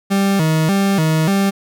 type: tone with vibrato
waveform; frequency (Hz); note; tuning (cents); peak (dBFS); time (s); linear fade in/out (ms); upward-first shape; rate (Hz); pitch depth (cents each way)
40% pulse; 176.4; F3; +18; -12; 0.1-1.51; 20; square; 1.7; 190
effects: none